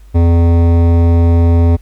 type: tone with hard clipping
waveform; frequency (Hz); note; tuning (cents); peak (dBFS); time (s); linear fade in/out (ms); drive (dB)
sine; 84.6; E2; +45; -8; 0.14-1.77; 20; 15
effects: added 50 Hz sine -35 dBFS peak until 1.81 s + pink hiss -53 dBFS RMS until 1.81 s